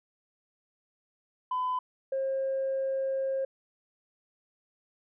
sine tone pair in turn, 1008 / 535.8 Hz, B5 / C5, +35 / +41 cents, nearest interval major seventh, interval 1094 cents, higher first, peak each -26 dBFS, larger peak neither, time 1.51-1.79 / 2.12-3.45 s, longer second, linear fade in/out 5 ms, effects tanh soft clip ceiling -24 dBFS

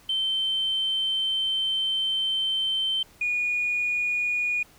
sine tone pair in turn, 3100 / 2449 Hz, G7 / D#7, -20 / -28 cents, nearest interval major third, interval 408 cents, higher first, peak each -22 dBFS, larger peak neither, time 0.09-3.03 / 3.21-4.63 s, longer first, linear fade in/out 5 ms, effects tanh soft clip ceiling -18 dBFS + pink hiss -55 dBFS RMS until 4.78 s

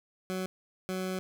20% pulse tone pair in turn, 186.3 / 186.3 Hz, F#3 / F#3, +12 / +12 cents, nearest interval unison, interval 0 cents, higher neither, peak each -27 dBFS, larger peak neither, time 0.3-0.46 / 0.89-1.19 s, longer second, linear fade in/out 0 ms, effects none

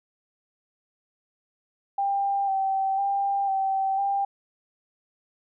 sine tone with vibrato, 784 Hz, G5, in tune, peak -22 dBFS, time 1.98-4.25 s, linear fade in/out 5 ms, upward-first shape square, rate 1 Hz, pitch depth 23 cents each way, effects none

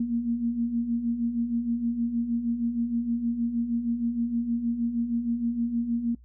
sine beating tone pair, 230 / 236.4 Hz, A#3 / A#3, -23 / +24 cents, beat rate 6.4 Hz, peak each -32 / -25 dBFS, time 0-6.15 s, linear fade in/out 5 ms, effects noise-tail reverb RT60 0.1 s tail -21 dB re dry + added 60 Hz sine -49 dBFS peak until 6.24 s

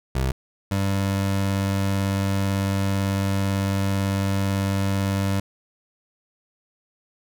25% pulse tone pair in turn, 65.4 / 97.99 Hz, C2 / G2, 0 / 0 cents, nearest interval perfect fifth, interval 700 cents, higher second, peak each -17 dBFS, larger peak neither, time 0.15-0.32 / 0.71-5.4 s, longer second, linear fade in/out 5 ms, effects none

